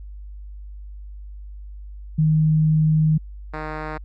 sine / 5% pulse tone pair in turn, 156.1 / 154.57 Hz, D#3 / D#3, +6 / -11 cents, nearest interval unison, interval 17 cents, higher first, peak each -14 / -16 dBFS, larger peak first, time 2.18-3.18 / 3.53-3.98 s, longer first, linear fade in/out 10 ms, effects added 50 Hz sine -34 dBFS peak until 4.04 s + low-pass 2000 Hz 12 dB/octave

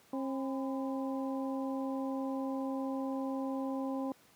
harmonic tone with a mistuned harmonic, 268.1 Hz, C4, 42 cents sharp, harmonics 1 / 2 / 3 / 4, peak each -34 / -40 / -44 / -46 dBFS, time 0.13-4.12 s, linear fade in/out 2 ms, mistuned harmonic 4, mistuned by -95 cents, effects pink hiss -63 dBFS RMS until 4.35 s + high-pass 150 Hz 12 dB/octave

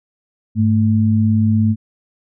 sine tone pair together, 103.02 / 220 Hz, G#2 / A3, -13 / 0 cents, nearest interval octave + minor second, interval 1313 cents, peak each -14 dBFS, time 0.55-1.76 s, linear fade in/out 50 ms, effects none

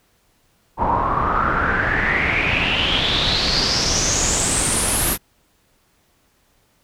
pink noise with low-pass filter sweep, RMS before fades -19 dBFS, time 0.77-5.18 s, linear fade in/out 50 ms, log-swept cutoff 890 to 12000 Hz, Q 6.9, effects pink hiss -61 dBFS RMS until 6.83 s

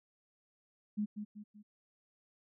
sine tone with echo, 209.4 Hz, G#3, 15 cents sharp, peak -31 dBFS, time 0.97-1.06 s, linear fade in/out 20 ms, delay 190 ms, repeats 3, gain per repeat -7 dB, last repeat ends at 1.63 s, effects none

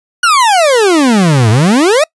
40% pulse exponential two-way sweep, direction down then up, 1482 to 103.83 to 657 Hz, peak -5 dBFS, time 0.23-2.04 s, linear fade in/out 5 ms, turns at 1.5 s, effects noise-tail reverb RT60 0.1 s tail -25 dB re dry + resampled to 24000 Hz

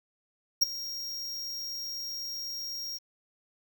square tone with ADSR envelope, 5588 Hz, F8, in tune, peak -17 dBFS, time 0.61-2.99 s, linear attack 17 ms, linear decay 13 ms, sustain -18 dB, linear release 29 ms, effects 9-bit

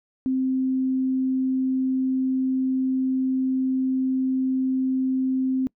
sine tone, 261.1 Hz, C4, 3 cents flat, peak -20 dBFS, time 0.26-5.67 s, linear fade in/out 0 ms, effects noise-tail reverb RT60 0.1 s tail -25 dB re dry

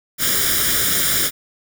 white noise with comb filter, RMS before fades -18 dBFS, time 0.18-1.31 s, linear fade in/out 50 ms, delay 0.57 ms, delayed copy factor +0.8, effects none

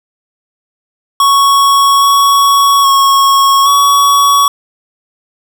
square tone with pitch steps, 1110 / 1117 / 1098 / 1125 Hz, C#6 / C#6 / C#6 / C#6, +2 / +13 / -17 / +25 cents, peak -6 dBFS, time 1.2-4.48 s, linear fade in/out 2 ms, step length 820 ms, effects none

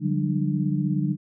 sine tone cluster, 146.7 / 179.9 / 196.2 / 299.7 Hz, D3 / F#3 / G3 / D4, -2 / -48 / +2 / +35 cents, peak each -25 / -27 / -27 / -29 dBFS, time 0-1.17 s, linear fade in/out 50 ms, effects none

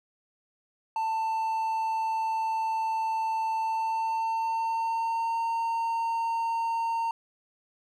triangle tone with pitch glide, 890 to 916.1 Hz, A5 to A#5, +20 to -30 cents, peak -24 dBFS, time 0.96-7.11 s, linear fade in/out 2 ms, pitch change +50 cents, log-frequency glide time 3.6-5.41 s, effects none

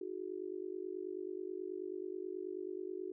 sine tone with amplitude modulation, 370 Hz, F#4, in tune, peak -35 dBFS, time 0.01-3.12 s, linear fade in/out 5 ms, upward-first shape sine, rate 49.3 Hz, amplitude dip 100%, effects none

